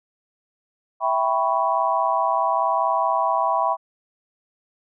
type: chord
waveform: sine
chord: C# half-diminished seventh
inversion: first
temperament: equal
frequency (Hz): 659.3 / 784 / 987.8 / 1108.7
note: E5 / G5 / B5 / C#6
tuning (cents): 0 / 0 / 0 / 0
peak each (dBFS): -24 / -24 / -22 / -25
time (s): 1-3.77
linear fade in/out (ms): 50
effects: none